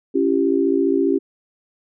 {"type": "chord", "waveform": "sine", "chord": "C# diminished", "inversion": "none", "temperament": "equal with one note detuned", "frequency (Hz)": [277.2, 337.1, 392], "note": ["C#4", "E4", "G4"], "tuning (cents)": [0, 39, 0], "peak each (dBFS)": [-19, -20, -19], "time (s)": [0.14, 1.19], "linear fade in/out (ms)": 20, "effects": []}